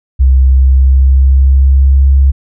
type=tone with pitch glide; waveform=sine; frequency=65.5 to 67.97 Hz; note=C2 to C#2; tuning=+2 to -33 cents; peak=-3 dBFS; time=0.19-2.32 s; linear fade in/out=20 ms; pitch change=+65 cents; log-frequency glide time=0.42-2.09 s; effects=none